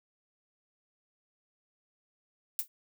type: noise with exponential decay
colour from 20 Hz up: violet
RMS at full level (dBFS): -27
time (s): 2.59-2.68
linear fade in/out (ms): 0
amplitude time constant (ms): 18
effects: none